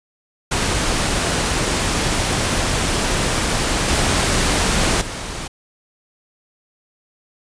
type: noise with level steps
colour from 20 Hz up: pink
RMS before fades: -19 / -17 / -28 dBFS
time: 0.51-5.48 s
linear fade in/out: 10 ms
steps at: 3.88 / 5.01 s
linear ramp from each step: 5 ms
effects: resampled to 22050 Hz

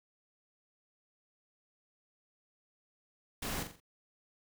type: noise with echo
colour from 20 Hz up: pink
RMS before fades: -38 dBFS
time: 3.42-3.63 s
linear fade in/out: 5 ms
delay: 43 ms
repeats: 4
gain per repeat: -7 dB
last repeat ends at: 3.802 s
effects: none

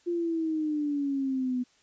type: exponential sweep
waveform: sine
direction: down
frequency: 350 to 246.9 Hz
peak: -26 dBFS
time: 0.06-1.64 s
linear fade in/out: 20 ms
effects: white hiss -64 dBFS RMS until 1.82 s + resampled to 16000 Hz

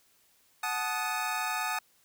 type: chord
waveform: 25% pulse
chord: D# diminished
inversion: first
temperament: equal with one note detuned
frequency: 740 / 868.4 / 1244.5 Hz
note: F#5 / A5 / D#6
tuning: 0 / -23 / 0 cents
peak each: -32 / -30 / -30 dBFS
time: 0.63-1.79 s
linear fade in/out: 5 ms
effects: white hiss -66 dBFS RMS until 2.04 s

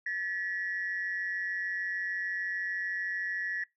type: tone pair together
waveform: sine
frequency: 1733.4 / 1920 Hz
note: A6 / B6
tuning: -26 / -49 cents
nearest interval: major second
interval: 177 cents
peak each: -33 / -33 dBFS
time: 0.06-3.64 s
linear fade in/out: 5 ms
effects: noise-tail reverb RT60 0.2 s tail -24 dB re dry + tanh soft clip ceiling -24 dBFS

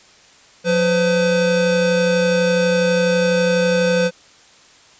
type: tone pair together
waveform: square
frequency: 179.8 / 507.3 Hz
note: F#3 / B4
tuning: -49 / +46 cents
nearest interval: octave + tritone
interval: 1795 cents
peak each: -20 / -16 dBFS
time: 0.64-4.11 s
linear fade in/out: 50 ms
effects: white hiss -48 dBFS RMS until 4.99 s + resampled to 16000 Hz

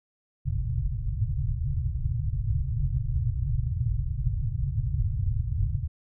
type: low-pass noise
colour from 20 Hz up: white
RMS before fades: -27 dBFS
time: 0.45-5.88 s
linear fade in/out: 20 ms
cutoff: 140 Hz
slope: 96 dB/octave
effects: none

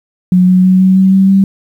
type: tone with pitch steps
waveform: sine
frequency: 181.9 / 183.91 / 185.94 / 187.99 / 190.06 / 192.16 / 194.28 Hz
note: F#3 / F#3 / F#3 / F#3 / F#3 / G3 / G3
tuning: -29 / -10 / +9 / +28 / +47 / -34 / -15 cents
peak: -4 dBFS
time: 0.32-1.44 s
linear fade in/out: 2 ms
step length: 160 ms
effects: 7-bit

